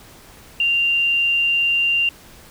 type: tone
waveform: sine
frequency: 2781 Hz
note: F7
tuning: 8 cents flat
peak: -15 dBFS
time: 0.6-2.09 s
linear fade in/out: 2 ms
effects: pink hiss -45 dBFS RMS until 2.5 s